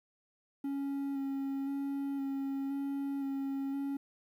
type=tone with vibrato; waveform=triangle; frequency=275.7 Hz; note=C#4; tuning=9 cents flat; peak=-31 dBFS; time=0.64-3.97 s; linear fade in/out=5 ms; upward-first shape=square; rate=0.97 Hz; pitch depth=14 cents each way; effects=11-bit